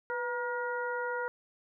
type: harmonic tone with a mistuned harmonic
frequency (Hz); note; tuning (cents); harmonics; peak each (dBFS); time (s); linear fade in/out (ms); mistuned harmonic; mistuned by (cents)
476; A#4; +36; 1 / 2 / 3 / 4; -35 / -37 / -36 / -45; 0.1-1.28; 0; 1; +63
effects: none